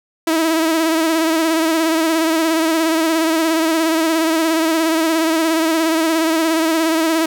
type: tone with vibrato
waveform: sawtooth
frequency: 323.2 Hz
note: E4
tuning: 34 cents flat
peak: -10 dBFS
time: 0.27-7.26 s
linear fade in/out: 5 ms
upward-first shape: sine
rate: 17 Hz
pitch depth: 47 cents each way
effects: none